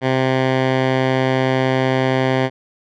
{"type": "tone with low-pass filter", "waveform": "10% pulse", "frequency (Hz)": 130.81, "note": "C3", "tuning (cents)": 0, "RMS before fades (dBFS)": -17, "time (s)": [0.01, 2.5], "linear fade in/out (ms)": 50, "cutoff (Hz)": 2800, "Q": 0.96, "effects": []}